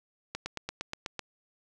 slowing click train, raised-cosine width 0.2 ms, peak -17 dBFS, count 8, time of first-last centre 0.35-1.193 s, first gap 110 ms, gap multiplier 1.03, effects none

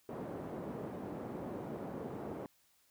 pink band-pass noise, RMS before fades -43 dBFS, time 0.09-2.46 s, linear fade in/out 0 ms, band 190 to 620 Hz, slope 12 dB/octave, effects white hiss -71 dBFS RMS until 2.9 s

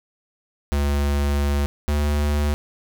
square tone pair in turn, 71.5 / 73.55 Hz, D2 / D2, -46 / +3 cents, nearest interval unison, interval 49 cents, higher second, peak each -19 / -19 dBFS, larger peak neither, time 0.72-1.66 / 1.88-2.54 s, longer first, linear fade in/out 0 ms, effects none

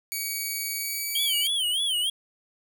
5% pulse tone with pitch glide, 2260 to 2301 Hz, C#7 to D7, +33 to -36 cents, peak -19 dBFS, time 0.12-1.47 s, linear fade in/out 0 ms, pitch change +31 cents, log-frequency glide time 0.79-1.2 s
square tone with vibrato, 3136 Hz, G7, in tune, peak -24 dBFS, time 1.15-2.1 s, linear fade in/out 5 ms, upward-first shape sine, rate 3.3 Hz, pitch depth 150 cents each way
effects none

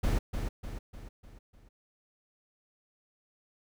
brown noise with echo, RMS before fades -27 dBFS, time 0.03-0.19 s, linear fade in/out 10 ms, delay 300 ms, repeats 5, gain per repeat -6 dB, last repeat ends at 1.69 s, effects none

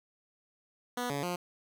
10% pulse tone with pitch steps, 245.4 / 141.9 / 177.2 Hz, B3 / C#3 / F3, -11 / +41 / +25 cents, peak -24 dBFS, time 0.97-1.36 s, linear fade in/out 5 ms, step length 130 ms, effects none

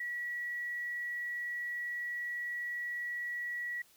sine tone, 1932 Hz, B6, 39 cents flat, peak -35 dBFS, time 0-3.82 s, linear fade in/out 5 ms, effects white hiss -64 dBFS RMS until 3.96 s

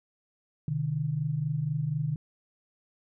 sine tone pair together, 128.28 / 152.4 Hz, C3 / D#3, -34 / -36 cents, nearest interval minor third, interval 298 cents, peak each -32 / -28 dBFS, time 0.68-2.16 s, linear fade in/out 2 ms, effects none

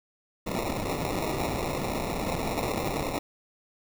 blue noise with sample-and-hold, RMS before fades -30 dBFS, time 0.46-3.19 s, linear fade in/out 10 ms, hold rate 1575 Hz, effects none

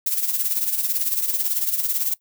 violet noise with tremolo, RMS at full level -20 dBFS, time 0.06-2.14 s, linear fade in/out 5 ms, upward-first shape sine, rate 18 Hz, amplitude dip 65%, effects noise-tail reverb RT60 0.1 s tail -20 dB re dry

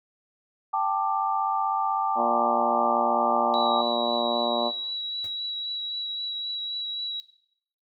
sine chord, G suspended second, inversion none, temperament equal with one note detuned, 784 / 880 / 1182.8 Hz, G5 / A5 / D6, 0 / 0 / +12 cents, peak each -27 dBFS, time 0.73-3.82 s, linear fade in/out 10 ms
harmonic tone, 118.5 Hz, A#2, 29 cents sharp, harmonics 2 / 3 / 4 / 5 / 6 / 7 / 8 / 9 / 10, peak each -32 / -34 / -37 / -28 / -30 / -34 / -33 / -33 / -44 dBFS, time 2.15-4.72 s, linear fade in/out 50 ms
sine tone with vibrato, 3900 Hz, B7, 23 cents flat, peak -29 dBFS, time 3.54-7.2 s, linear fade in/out 0 ms, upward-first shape triangle, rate 3.8 Hz, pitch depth 14 cents each way
pink noise with exponential decay, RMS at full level -43 dBFS, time 5.24-5.36 s, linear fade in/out 2 ms, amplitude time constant 24 ms
effects noise-tail reverb RT60 0.7 s tail -17 dB re dry

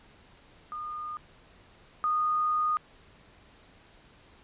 sine tone pair in turn, 1220 / 1232 Hz, D#6 / D#6, -34 / -17 cents, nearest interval unison, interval 17 cents, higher second, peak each -34 / -24 dBFS, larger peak second, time 0.72-1.17 / 2.04-2.77 s, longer second, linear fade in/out 0 ms, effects pink hiss -57 dBFS RMS until 4.43 s + resampled to 8000 Hz

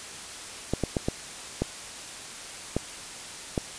clicks, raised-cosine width 2 ms, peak -11 dBFS, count 7, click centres 0.736 / 0.837 / 0.968 / 1.085 / 1.62 / 2.766 / 3.578 s, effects white hiss -40 dBFS RMS until 3.78 s + resampled to 22050 Hz

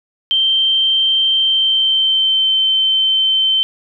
sine tone with pitch glide, 3134 to 3094 Hz, G7 to G7, -1 to -23 cents, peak -11 dBFS, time 0.31-3.63 s, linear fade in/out 0 ms, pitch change -22 cents, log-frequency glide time 1.34-2.55 s, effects none

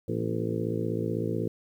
harmonic tone with a mistuned harmonic, 56 Hz, A1, 31 cents sharp, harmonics 2 / 3 / 4 / 5 / 6 / 7 / 8 / 9, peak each -33 / -34 / -36 / -39 / -34 / -37 / -34 / -39 dBFS, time 0.08-1.48 s, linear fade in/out 5 ms, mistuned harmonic 4, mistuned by +76 cents, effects 10-bit

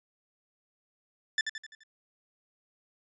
sawtooth tone with echo, 1760 Hz, A6, in tune, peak -21 dBFS, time 1.38-1.41 s, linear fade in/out 2 ms, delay 85 ms, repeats 5, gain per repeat -6 dB, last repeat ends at 1.835 s, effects resampled to 16000 Hz

